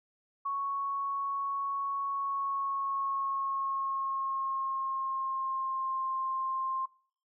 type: tone with pitch glide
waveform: sine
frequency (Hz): 1108.7 to 1055.6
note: C#6 to C6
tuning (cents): 0 to +15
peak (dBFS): -30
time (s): 0.45-6.86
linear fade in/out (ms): 10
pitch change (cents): -85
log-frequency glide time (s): 2.08-6.08
effects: noise-tail reverb RT60 0.5 s tail -21 dB re dry